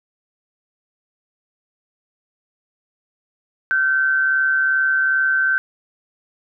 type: tone pair together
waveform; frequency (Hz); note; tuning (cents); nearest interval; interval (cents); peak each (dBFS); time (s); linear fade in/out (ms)
sine; 1396.9 / 1539.4; F6 / G6; 0 / -32; major second; 168; -25 / -15; 3.71-5.58; 0
effects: none